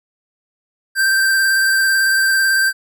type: tone with vibrato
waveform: square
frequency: 1568 Hz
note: G6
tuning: in tune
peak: -13 dBFS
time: 0.95-2.73 s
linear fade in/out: 50 ms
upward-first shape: square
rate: 18 Hz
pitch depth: 13 cents each way
effects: none